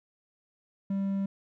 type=tone; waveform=triangle; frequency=196 Hz; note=G3; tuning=in tune; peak=-25 dBFS; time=0.9-1.26 s; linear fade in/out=5 ms; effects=none